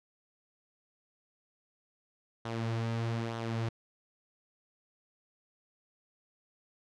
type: tone with flanger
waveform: sawtooth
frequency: 114.7 Hz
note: A#2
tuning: 28 cents flat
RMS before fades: -34 dBFS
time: 2.45-3.69 s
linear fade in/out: 5 ms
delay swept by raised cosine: 0.41 to 6.01 ms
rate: 1.1 Hz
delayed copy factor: -0.5
effects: low-pass 5000 Hz 12 dB/octave